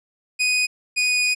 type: tone pair in turn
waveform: sawtooth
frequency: 2489 / 2476 Hz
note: D#7 / D#7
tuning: 0 / -9 cents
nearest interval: unison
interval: 9 cents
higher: first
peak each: -14 dBFS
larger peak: neither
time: 0.39-0.67 / 0.96-1.35 s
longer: second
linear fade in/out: 20 ms
effects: resampled to 22050 Hz